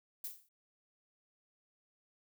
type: noise with exponential decay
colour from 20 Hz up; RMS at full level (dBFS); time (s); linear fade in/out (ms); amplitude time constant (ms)
violet; -38; 0.24-0.49; 5; 54
effects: none